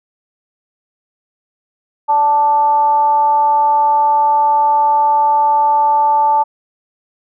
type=tone with frequency modulation; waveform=sine; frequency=880 Hz; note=A5; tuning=in tune; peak=-9 dBFS; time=2.08-6.44 s; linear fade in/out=20 ms; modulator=299 Hz; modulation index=0.33; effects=none